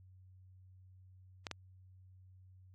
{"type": "clicks", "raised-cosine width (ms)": 0.2, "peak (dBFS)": -22, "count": 2, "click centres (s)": [1.468, 1.513], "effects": ["added 93 Hz sine -57 dBFS peak until 2.74 s", "AAC 32 kbps"]}